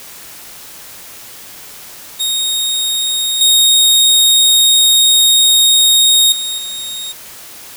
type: tone with level steps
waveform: sawtooth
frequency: 3729 Hz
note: A#7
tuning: in tune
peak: -11 / -4 / -15 / -19 dBFS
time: 2.19-7.13 s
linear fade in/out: 20 ms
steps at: 3.41 / 6.32 / 6.58 s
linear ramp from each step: 2 ms
effects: white hiss -34 dBFS RMS until 7.76 s